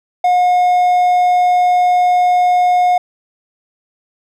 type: tone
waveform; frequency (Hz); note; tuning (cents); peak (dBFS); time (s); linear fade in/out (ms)
triangle; 720; F#5; -47; -7; 0.24-2.98; 5
effects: none